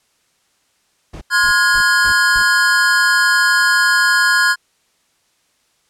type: noise bursts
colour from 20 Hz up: brown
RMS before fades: -30 dBFS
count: 5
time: 1.13-2.43 s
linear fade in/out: 10 ms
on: 84 ms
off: 220 ms
type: chord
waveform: square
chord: F minor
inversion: second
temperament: equal with one note detuned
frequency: 1046.5 / 1429.6 / 1661.2 Hz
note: C6 / F6 / Ab6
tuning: 0 / +40 / 0 cents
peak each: -20 / -15 / -15 dBFS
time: 1.3-4.56 s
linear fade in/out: 50 ms
effects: white hiss -61 dBFS RMS until 5.89 s + low-pass 9000 Hz 12 dB/octave